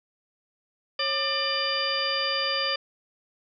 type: harmonic tone with a mistuned harmonic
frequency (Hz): 597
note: D5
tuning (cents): +28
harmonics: 1 / 2 / 3 / 4 / 5 / 6 / 8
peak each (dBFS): -32 / -32 / -33 / -34 / -31 / -35 / -29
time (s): 0.99-2.76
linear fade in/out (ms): 5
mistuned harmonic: 1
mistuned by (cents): -150
effects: none